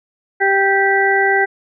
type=harmonic tone; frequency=392 Hz; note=G4; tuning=in tune; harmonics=1 / 2 / 4 / 5; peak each=-17 / -17 / -17 / -17 dBFS; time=0.4-1.46 s; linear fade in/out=20 ms; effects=none